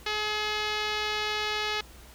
5% pulse tone with low-pass filter, 424 Hz, G#4, 36 cents sharp, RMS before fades -30 dBFS, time 0.06-1.81 s, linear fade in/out 5 ms, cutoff 4400 Hz, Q 0.89, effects added 60 Hz sine -51 dBFS peak until 2.14 s + pink hiss -52 dBFS RMS until 2.14 s

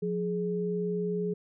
sine tone pair together, 177.82 / 419.4 Hz, F3 / G#4, +31 / +17 cents, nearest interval octave + minor third, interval 1486 cents, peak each -31 / -30 dBFS, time 0.02-1.34 s, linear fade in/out 10 ms, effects none

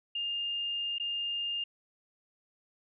sine tone with dropouts, 2815 Hz, F7, 13 cents sharp, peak -31 dBFS, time 0.15-1.64 s, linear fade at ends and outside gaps 5 ms, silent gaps 0.984-0.998 s, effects none

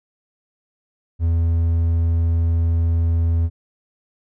triangle tone, 83.3 Hz, E2, 19 cents sharp, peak -13 dBFS, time 1.19-3.5 s, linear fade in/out 50 ms, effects none

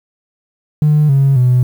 triangle tone with pitch steps, 150.7 / 137.4 / 125.27 Hz, D3 / C#3 / B2, +45 / -15 / +25 cents, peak -4 dBFS, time 0.82-1.63 s, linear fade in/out 2 ms, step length 270 ms, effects tanh soft clip ceiling -4 dBFS + 7-bit

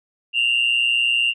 sine tone with amplitude modulation, 2784 Hz, F7, 6 cents flat, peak -11 dBFS, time 0.33-1.34 s, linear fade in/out 50 ms, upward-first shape sine, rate 120 Hz, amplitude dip 80%, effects tanh soft clip ceiling -11 dBFS

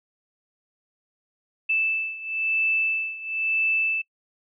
sine beating tone pair, 2637 / 2638 Hz, E7 / E7, 0 / +1 cents, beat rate 1 Hz, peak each -24 / -27 dBFS, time 1.69-4.02 s, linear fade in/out 10 ms, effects noise-tail reverb RT60 0.1 s tail -24 dB re dry

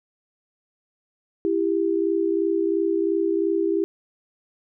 sine tone pair together, 332.7 / 395.6 Hz, E4 / G4, +16 / +16 cents, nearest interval minor third, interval 300 cents, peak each -22 dBFS, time 1.45-3.84 s, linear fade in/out 0 ms, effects none

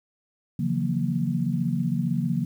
sine chord, F# dominant seventh, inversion second, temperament equal with one note detuned, 138.59 / 164.81 / 180.46 / 233.1 Hz, C#3 / E3 / F#3 / A#3, 0 / 0 / -43 / 0 cents, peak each -28 dBFS, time 0.59-2.45 s, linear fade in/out 5 ms, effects 9-bit

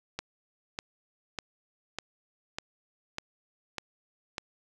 click train, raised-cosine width 0.2 ms, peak -16 dBFS, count 8, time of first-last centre 0.19-4.382 s, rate 1.67 Hz, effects none

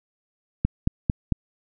click train, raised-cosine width 5 ms, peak -7 dBFS, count 4, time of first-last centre 0.65-1.323 s, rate 4.46 Hz, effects none

